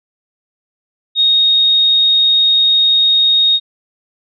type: tone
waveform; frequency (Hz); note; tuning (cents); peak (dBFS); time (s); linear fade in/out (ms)
sine; 3729; A#7; 0; -8; 1.15-3.6; 50
effects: none